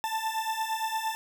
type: beating tone pair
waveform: 40% pulse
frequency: 880 / 888.7 Hz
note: A5 / A5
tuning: 0 / +17 cents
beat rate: 8.7 Hz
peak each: -32 / -30 dBFS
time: 0.04-1.15 s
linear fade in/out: 0 ms
effects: none